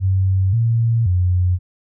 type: tone with pitch steps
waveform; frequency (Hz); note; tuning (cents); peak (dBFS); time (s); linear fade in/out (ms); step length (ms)
sine; 95 / 115.3 / 90; F#2 / A#2 / F#2; +46 / -19 / -47; -13; 0-1.59; 50; 530
effects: none